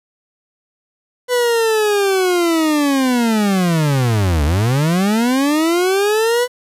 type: linear two-way sweep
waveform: 40% pulse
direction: down then up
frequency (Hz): 500 to 69.8 to 500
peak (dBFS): -12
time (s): 1.28-6.48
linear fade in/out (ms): 50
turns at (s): 4.44
effects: resampled to 32000 Hz + 8-bit